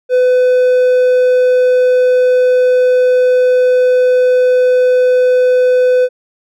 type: tone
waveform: triangle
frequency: 503 Hz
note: B4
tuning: 32 cents sharp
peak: -5 dBFS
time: 0.09-6.09 s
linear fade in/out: 50 ms
effects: none